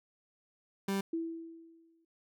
30% pulse tone, 196 Hz, G3, in tune, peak -28 dBFS, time 0.88-1.01 s, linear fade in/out 5 ms
sine tone with exponential decay, 329.6 Hz, E4, in tune, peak -30 dBFS, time 1.13-2.05 s, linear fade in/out 5 ms, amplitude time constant 200 ms
effects none

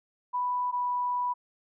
sine tone pair in turn, 989 / 984.3 Hz, B5 / B5, +2 / -6 cents, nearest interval unison, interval 8 cents, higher first, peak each -26 dBFS, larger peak neither, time 0.33-0.72 / 0.72-1.34 s, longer second, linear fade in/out 20 ms, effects none

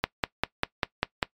click train, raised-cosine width 0.3 ms, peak -6 dBFS, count 7, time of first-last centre 0.04-1.228 s, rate 5.05 Hz, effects noise-tail reverb RT60 0.1 s tail -20 dB re dry + MP3 96 kbps

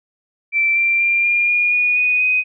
sine tone with pitch steps, 2337 / 2360 / 2383 / 2407 / 2431 / 2455 / 2479 / 2503 Hz, D7 / D7 / D7 / D7 / D#7 / D#7 / D#7 / D#7, -9 / +8 / +25 / +42 / -41 / -24 / -7 / +10 cents, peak -13 dBFS, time 0.52-2.44 s, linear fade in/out 50 ms, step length 240 ms, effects none

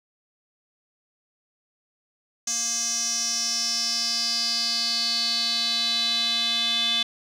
square tone with band-pass filter sweep, 233.1 Hz, A#3, in tune, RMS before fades -25 dBFS, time 2.47-7.03 s, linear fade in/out 5 ms, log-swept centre 6300 to 3500 Hz, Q 7.3, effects none

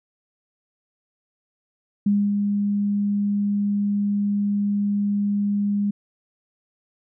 sine tone with ADSR envelope, 203.5 Hz, G#3, 35 cents flat, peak -15 dBFS, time 2.06-5.91 s, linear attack 6 ms, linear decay 250 ms, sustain -4 dB, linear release 8 ms, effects none

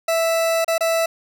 40% pulse tone with dropouts, 659.3 Hz, E5, in tune, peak -16 dBFS, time 0.08-1.06 s, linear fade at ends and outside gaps 5 ms, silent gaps 0.646-0.679 / 0.781-0.807 s, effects none

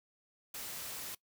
white noise, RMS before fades -43 dBFS, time 0.54-1.15 s, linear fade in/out 5 ms, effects noise-tail reverb RT60 0.1 s tail -21 dB re dry

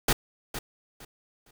pink noise with echo, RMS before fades -22 dBFS, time 0.08-0.13 s, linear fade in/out 5 ms, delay 460 ms, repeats 3, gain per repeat -12 dB, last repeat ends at 1.51 s, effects none

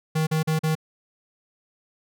square tone bursts, 157.5 Hz, D#3, 21 cents sharp, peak -21 dBFS, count 4, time 0.15-0.753 s, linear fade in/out 10 ms, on 120 ms, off 41 ms, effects none

